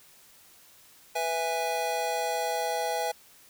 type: chord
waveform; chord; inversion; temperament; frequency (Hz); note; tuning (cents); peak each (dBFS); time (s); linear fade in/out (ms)
square; E major; second; just; 494.4 / 659.3 / 824.1; B4 / E5 / G#5; +2 / 0 / -14; -34 / -33 / -31; 1.15-3.12; 10
effects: white hiss -56 dBFS RMS until 3.49 s